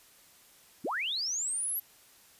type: linear sweep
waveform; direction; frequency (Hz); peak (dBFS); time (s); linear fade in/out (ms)
sine; up; 150 to 11880; -30; 0.84-1.8; 10
effects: white hiss -59 dBFS RMS until 2.39 s + resampled to 32000 Hz